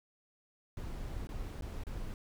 brown noise with dropouts, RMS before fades -40 dBFS, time 0.77-2.14 s, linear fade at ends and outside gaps 1 ms, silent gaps 1.271-1.29 / 1.61-1.622 / 1.836-1.868 s, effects none

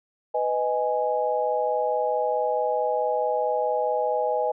sine chord, G# minor, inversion first, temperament just, 498.4 / 623 / 830.6 Hz, B4 / D#5 / G#5, +16 / +2 / 0 cents, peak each -26 dBFS, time 0.34-4.52 s, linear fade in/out 10 ms, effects none

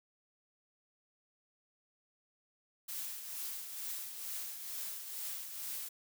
blue noise with tremolo, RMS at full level -40 dBFS, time 2.88-5.89 s, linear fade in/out 10 ms, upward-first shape triangle, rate 2.2 Hz, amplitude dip 55%, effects none

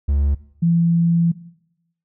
triangle / sine tone pair in turn, 71 / 168.87 Hz, C#2 / E3, +42 / +42 cents, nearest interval octave + minor third, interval 1500 cents, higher second, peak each -13 dBFS, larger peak neither, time 0.08-0.35 / 0.62-1.32 s, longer second, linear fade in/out 10 ms, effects noise-tail reverb RT60 0.8 s tail -18 dB re dry

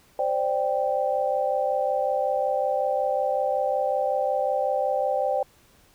sine chord, C suspended second, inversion none, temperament just, 523.3 / 588.7 / 784.9 Hz, C5 / D5 / G5, 0 / +4 / +2 cents, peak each -26 dBFS, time 0.19-5.43 s, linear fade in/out 2 ms, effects pink hiss -58 dBFS RMS until 5.94 s

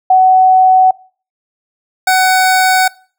sine / 25% pulse tone pair in turn, 749 / 749 Hz, F#5 / F#5, +21 / +21 cents, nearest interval unison, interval 0 cents, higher neither, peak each -4 dBFS, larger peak neither, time 0.1-0.91 / 2.07-2.88 s, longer neither, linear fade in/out 5 ms, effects noise-tail reverb RT60 0.4 s tail -22 dB re dry

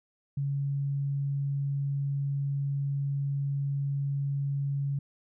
sine tone, 140 Hz, C#3, 18 cents sharp, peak -27 dBFS, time 0.37-4.99 s, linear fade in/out 5 ms, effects none

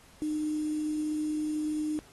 sine tone with quantisation, 304.9 Hz, D#4, 35 cents flat, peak -28 dBFS, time 0.22-1.99 s, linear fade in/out 0 ms, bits 8, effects pink hiss -57 dBFS RMS until 2.12 s + AAC 32 kbps

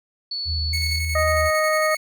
sine tone, 4435 Hz, C#8, in tune, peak -25 dBFS, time 0.31-0.99 s, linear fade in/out 5 ms
sine tone with vibrato, 79.6 Hz, D#2, 40 cents sharp, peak -23 dBFS, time 0.45-1.51 s, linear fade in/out 50 ms, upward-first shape square, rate 3.9 Hz, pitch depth 21 cents each way
sawtooth tone with tremolo, 2200 Hz, C#7, 14 cents flat, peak -21 dBFS, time 0.73-1.97 s, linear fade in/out 5 ms, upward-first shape square, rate 11 Hz, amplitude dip 35%
harmonic tone, 622.3 Hz, D#5, in tune, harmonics 1 / 2 / 3, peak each -20 / -23 / -25 dBFS, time 1.15-1.95 s, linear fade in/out 5 ms
effects none

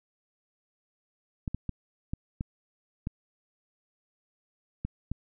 clicks, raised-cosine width 5 ms, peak -19 dBFS, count 8, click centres 1.478 / 1.546 / 1.693 / 2.135 / 2.409 / 3.071 / 4.85 / 5.116 s, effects none

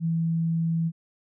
sine tone, 164.81 Hz, E3, in tune, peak -22 dBFS, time 0-0.92 s, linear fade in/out 50 ms, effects none

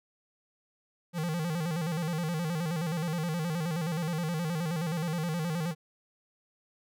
square tone with vibrato, 164.81 Hz, E3, in tune, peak -30 dBFS, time 1.13-5.75 s, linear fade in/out 50 ms, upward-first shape square, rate 9.5 Hz, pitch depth 100 cents each way, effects none

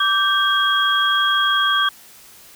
sine tone cluster, 1163 / 1568 / 3282 Hz, D6 / G6 / G#7, -17 / 0 / -21 cents, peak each -19 dBFS, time 0-1.89 s, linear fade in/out 5 ms, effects white hiss -45 dBFS RMS until 2.55 s

